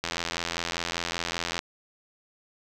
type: click train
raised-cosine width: 0.2 ms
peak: -11 dBFS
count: 133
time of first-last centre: 0.04-1.591 s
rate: 85.1 Hz
effects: none